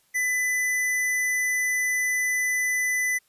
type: tone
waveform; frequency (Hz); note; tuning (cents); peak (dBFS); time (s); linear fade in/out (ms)
square; 2000; B6; +21; -23; 0.14-3.19; 20
effects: white hiss -65 dBFS RMS until 3.28 s + resampled to 32000 Hz